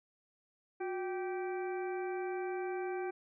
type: harmonic tone with a mistuned harmonic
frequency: 388.3 Hz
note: G4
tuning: 16 cents flat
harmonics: 1 / 2 / 3 / 4 / 5 / 6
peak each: -36 / -42 / -53 / -48 / -57 / -51 dBFS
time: 0.8-3.11 s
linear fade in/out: 10 ms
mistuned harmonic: 1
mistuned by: -110 cents
effects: none